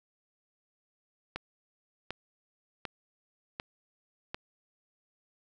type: click train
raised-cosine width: 0.3 ms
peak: -19 dBFS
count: 5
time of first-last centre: 1.36-4.345 s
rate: 1.34 Hz
effects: none